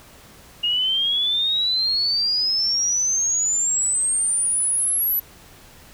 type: exponential sweep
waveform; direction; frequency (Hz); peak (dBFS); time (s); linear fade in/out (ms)
sine; up; 2844 to 11990; -18; 0.63-5.2; 10
effects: pink hiss -47 dBFS RMS until 5.93 s